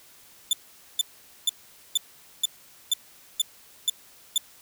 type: tone bursts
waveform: sawtooth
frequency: 3520 Hz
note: A7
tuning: in tune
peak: -16 dBFS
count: 9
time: 0.51-4.379 s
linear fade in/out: 2 ms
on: 21 ms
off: 460 ms
effects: white hiss -53 dBFS RMS until 4.61 s